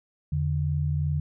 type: tone pair together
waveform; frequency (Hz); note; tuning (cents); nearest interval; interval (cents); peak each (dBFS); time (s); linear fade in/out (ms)
sine; 84.07 / 146.83; E2 / D3; +35 / 0; minor seventh; 965; -27 / -25; 0.32-1.2; 5
effects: none